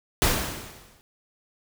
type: noise with exponential decay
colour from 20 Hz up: pink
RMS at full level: -19 dBFS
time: 0.22-1.01 s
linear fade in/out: 0 ms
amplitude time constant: 170 ms
effects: none